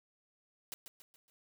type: noise with echo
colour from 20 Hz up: white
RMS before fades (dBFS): -43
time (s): 0.72-0.74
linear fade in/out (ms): 0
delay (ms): 140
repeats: 4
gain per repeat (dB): -7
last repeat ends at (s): 1.3
effects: none